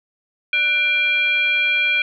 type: tone with frequency modulation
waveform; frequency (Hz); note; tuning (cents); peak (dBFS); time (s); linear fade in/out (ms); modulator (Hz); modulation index
sine; 2378; D7; +21; -15; 0.53-2.02; 2; 890; 0.67
effects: none